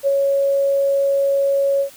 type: tone with ADSR envelope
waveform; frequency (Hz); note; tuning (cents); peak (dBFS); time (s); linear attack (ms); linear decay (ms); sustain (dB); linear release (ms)
sine; 554.4; C#5; 0; -12; 0.03-1.9; 40; 28; -2; 95
effects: white hiss -44 dBFS RMS until 1.96 s